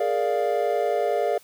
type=chord; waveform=triangle; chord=Bb dominant seventh; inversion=third; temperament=equal; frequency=415.3 / 466.2 / 587.3 / 698.5 Hz; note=Ab4 / Bb4 / D5 / F5; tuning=0 / 0 / 0 / 0 cents; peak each=-25 / -25 / -24 / -24 dBFS; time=0-1.38 s; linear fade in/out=5 ms; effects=white hiss -54 dBFS RMS until 1.43 s